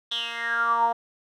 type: tone with band-pass filter sweep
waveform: 10% pulse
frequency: 233.1 Hz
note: A#3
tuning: in tune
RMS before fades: -25 dBFS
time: 0.11-0.93 s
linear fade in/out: 10 ms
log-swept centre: 3500 to 780 Hz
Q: 9.6
effects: none